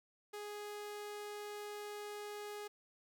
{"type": "tone", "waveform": "sawtooth", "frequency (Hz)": 415.3, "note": "G#4", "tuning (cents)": 0, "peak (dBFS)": -40, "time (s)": [0.33, 2.68], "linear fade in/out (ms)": 10, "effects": []}